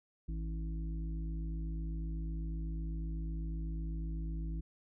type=harmonic tone; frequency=54 Hz; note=A1; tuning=32 cents flat; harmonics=1 / 3 / 5 / 6; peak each=-36 / -43 / -53 / -51 dBFS; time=0.28-4.61 s; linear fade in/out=10 ms; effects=none